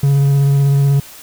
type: tone with vibrato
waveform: triangle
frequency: 139.8 Hz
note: C#3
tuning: 15 cents sharp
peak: -7 dBFS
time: 0.03-1 s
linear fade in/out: 5 ms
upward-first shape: square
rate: 16 Hz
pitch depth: 12 cents each way
effects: white hiss -37 dBFS RMS until 1.22 s